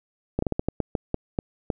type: slowing click train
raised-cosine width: 2 ms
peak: -10 dBFS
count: 11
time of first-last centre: 0.39-1.702 s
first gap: 34 ms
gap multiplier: 1.28
effects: none